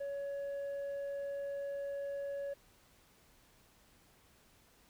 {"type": "tone with tanh clipping", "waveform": "sine", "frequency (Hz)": 561, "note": "C#5", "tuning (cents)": 21, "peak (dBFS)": -38, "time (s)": [0, 2.54], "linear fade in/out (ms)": 10, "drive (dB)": 3, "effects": ["pink hiss -66 dBFS RMS until 4.89 s"]}